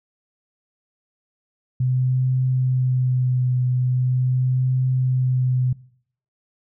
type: tone with vibrato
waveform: sine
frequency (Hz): 127.4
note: C3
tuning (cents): -46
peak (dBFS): -17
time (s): 1.8-5.73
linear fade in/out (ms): 5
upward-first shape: triangle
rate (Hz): 0.41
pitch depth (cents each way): 23
effects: noise-tail reverb RT60 0.6 s tail -21 dB re dry